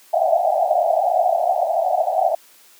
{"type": "band-pass noise", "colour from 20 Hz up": "pink", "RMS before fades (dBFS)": -18, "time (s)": [0.13, 2.35], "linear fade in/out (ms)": 5, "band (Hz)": [620, 780], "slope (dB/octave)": 96, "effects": ["white hiss -50 dBFS RMS until 2.79 s", "high-pass 300 Hz 12 dB/octave"]}